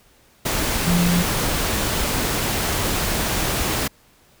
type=tone in noise; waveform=sine; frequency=174.3 Hz; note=F3; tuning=3 cents flat; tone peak=-16 dBFS; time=0.87-1.23 s; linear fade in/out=10 ms; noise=pink; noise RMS=-22 dBFS; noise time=0.45-3.88 s; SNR=+3 dB; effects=pink hiss -55 dBFS RMS until 4.4 s